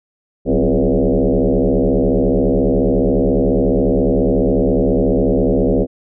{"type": "tone with frequency modulation", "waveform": "sine", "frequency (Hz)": 106.5, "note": "G#2", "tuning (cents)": 44, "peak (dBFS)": -11, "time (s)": [0.45, 5.87], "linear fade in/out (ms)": 50, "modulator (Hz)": 74.3, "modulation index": 6.3, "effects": []}